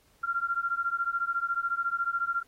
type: beating tone pair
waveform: sine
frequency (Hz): 1375 / 1389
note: F6 / F6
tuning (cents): -27 / -10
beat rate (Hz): 14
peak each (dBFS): -30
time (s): 0.23-2.43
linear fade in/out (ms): 10
effects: pink hiss -65 dBFS RMS until 2.47 s + AAC 48 kbps